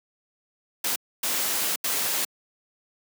white noise bursts at uneven times, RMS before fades -26 dBFS, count 3, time 0.84-0.96 / 1.23-1.76 / 1.84-2.25 s, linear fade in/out 5 ms, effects high-pass 200 Hz 12 dB/octave

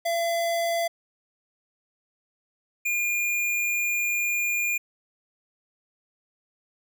square tone pair in turn, 677 / 2417 Hz, E5 / D7, +46 / +49 cents, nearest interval octave + minor seventh, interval 2203 cents, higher second, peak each -24 dBFS, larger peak neither, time 0.05-0.88 / 2.85-4.78 s, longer second, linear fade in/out 10 ms, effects none

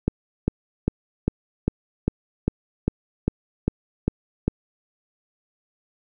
click train, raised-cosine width 3 ms, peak -6 dBFS, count 12, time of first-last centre 0.08-4.48 s, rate 2.5 Hz, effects none

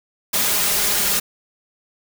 white noise with comb filter, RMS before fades -19 dBFS, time 0.33-1.2 s, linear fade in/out 10 ms, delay 4.9 ms, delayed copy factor +0.65, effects none

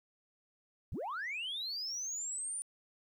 sine linear sweep, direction up, 41.85 to 9397 Hz, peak -35 dBFS, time 0.92-2.62 s, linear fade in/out 0 ms, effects tanh soft clip ceiling -34 dBFS + 12-bit

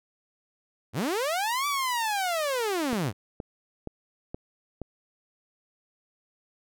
sawtooth linear two-way sweep, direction up then down, 83.5 to 1171 to 83.5 Hz, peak -22 dBFS, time 0.93-3.13 s, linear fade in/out 50 ms, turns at 1.67 s
click train, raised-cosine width 2 ms, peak -21 dBFS, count 5, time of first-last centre 2.93-4.817 s, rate 2.12 Hz
effects none

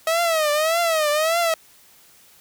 sawtooth tone with vibrato, 637 Hz, D#5, 41 cents sharp, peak -14 dBFS, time 0.07-1.54 s, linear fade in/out 2 ms, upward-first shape triangle, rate 1.7 Hz, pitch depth 150 cents each way, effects white hiss -52 dBFS RMS until 2.4 s

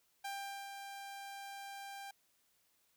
sawtooth tone with ADSR envelope, 793 Hz, G5, 20 cents sharp, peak -36 dBFS, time 0.24-2.11 s, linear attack 10 ms, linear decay 430 ms, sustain -6 dB, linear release 4 ms, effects white hiss -75 dBFS RMS until 2.96 s

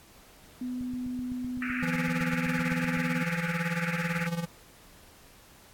sine tone, 250 Hz, B3, 21 cents sharp, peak -31 dBFS, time 0.61-3.23 s, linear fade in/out 5 ms
click train, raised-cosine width 5 ms, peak -31 dBFS, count 18, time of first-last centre 0.81-2.973 s, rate 7.86 Hz
pink band-pass noise, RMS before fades -35 dBFS, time 1.62-4.27 s, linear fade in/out 2 ms, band 1300 to 2600 Hz, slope 96 dB/octave
square tone with tremolo, 169.3 Hz, E3, 46 cents sharp, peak -27 dBFS, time 1.82-4.46 s, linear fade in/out 20 ms, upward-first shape sine, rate 18 Hz, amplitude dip 75%
effects pink hiss -55 dBFS RMS until 5.73 s + AAC 64 kbps

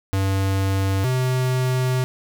square tone pair in turn, 96.8 / 128.23 Hz, G2 / C3, -21 / -35 cents, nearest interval perfect fourth, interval 486 cents, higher second, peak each -19 / -19 dBFS, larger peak neither, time 0.13-1.04 / 1.04-2.04 s, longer second, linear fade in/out 0 ms, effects none

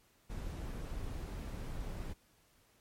brown noise, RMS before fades -41 dBFS, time 0.29-2.14 s, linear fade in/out 20 ms, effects pink hiss -69 dBFS RMS until 2.8 s + MP3 64 kbps

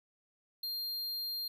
square tone, 4200 Hz, C8, 6 cents sharp, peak -36 dBFS, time 0.63-1.48 s, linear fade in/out 5 ms, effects 12-bit

